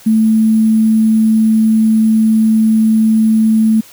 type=tone with sample-and-hold; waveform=sine; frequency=220 Hz; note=A3; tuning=in tune; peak=-7 dBFS; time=0.06-3.81 s; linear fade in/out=10 ms; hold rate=11025 Hz; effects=white hiss -40 dBFS RMS until 3.92 s